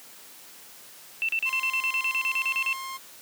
sine tone bursts, 2675 Hz, E7, 25 cents sharp, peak -23 dBFS, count 15, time 1.22-2.729 s, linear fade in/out 0 ms, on 67 ms, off 36 ms
sawtooth tone with pitch glide, 1046.5 to 1062.3 Hz, C6 to C6, 0 to +26 cents, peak -30 dBFS, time 1.45-2.98 s, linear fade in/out 20 ms, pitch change +26 cents, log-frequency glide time 2.15-2.72 s
effects white hiss -48 dBFS RMS until 3.21 s + high-pass 150 Hz 12 dB/octave

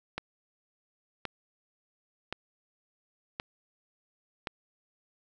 click train, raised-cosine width 0.3 ms, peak -17 dBFS, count 5, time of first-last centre 0.18-4.472 s, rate 0.932 Hz, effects none

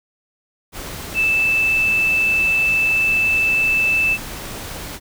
sine tone in noise, 2637 Hz, E7, in tune, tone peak -14 dBFS, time 1.14-4.18 s, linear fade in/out 50 ms, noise pink, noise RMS -31 dBFS, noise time 0.72-5 s, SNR +14 dB, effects none

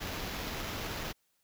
pink noise with sample-and-hold, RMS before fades -38 dBFS, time 0-1.13 s, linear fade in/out 20 ms, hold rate 8820 Hz, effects white hiss -75 dBFS RMS until 1.43 s

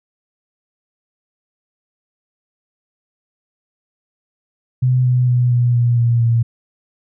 sine tone with pitch steps, 127 / 125.18 / 123.38 / 121.62 / 119.87 / 118.15 / 116.46 Hz, B2 / B2 / B2 / B2 / A#2 / A#2 / A#2, +49 / +24 / -1 / -26 / +49 / +24 / -1 cents, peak -11 dBFS, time 4.82-6.43 s, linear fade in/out 10 ms, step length 230 ms, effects none

